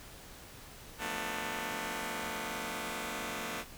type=chord; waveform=5% pulse; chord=B half-diminished seventh; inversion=second; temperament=just; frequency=177.8 / 222.2 / 246.9 / 296.3 Hz; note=F3 / A3 / B3 / D4; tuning=+31 / +17 / 0 / +15 cents; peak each=-33 / -29 / -31 / -31 dBFS; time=0.98-3.65 s; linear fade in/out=50 ms; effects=pink hiss -51 dBFS RMS until 3.77 s